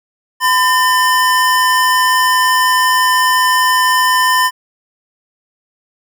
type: tone pair together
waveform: square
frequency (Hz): 1011 / 1801.4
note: B5 / A6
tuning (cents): +40 / +40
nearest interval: minor seventh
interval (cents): 1000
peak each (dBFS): -12 / -15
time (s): 0.4-4.51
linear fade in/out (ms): 50
effects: none